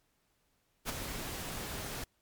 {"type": "noise with ADSR envelope", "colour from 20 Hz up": "pink", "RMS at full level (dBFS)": -33, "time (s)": [0.85, 2.04], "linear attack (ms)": 44, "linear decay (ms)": 12, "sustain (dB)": -7, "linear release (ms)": 4, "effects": ["pink hiss -75 dBFS RMS until 2.21 s", "MP3 96 kbps"]}